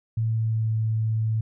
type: tone with pitch glide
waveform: sine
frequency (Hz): 112.2 to 110.53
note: A2 to A2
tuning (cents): +34 to +8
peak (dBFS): -21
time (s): 0.17-1.41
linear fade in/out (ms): 5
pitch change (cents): -26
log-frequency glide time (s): 0.29-0.72
effects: none